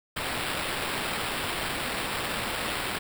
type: noise with sample-and-hold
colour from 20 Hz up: white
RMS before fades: -31 dBFS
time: 0.16-2.99 s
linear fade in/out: 10 ms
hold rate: 6300 Hz
effects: none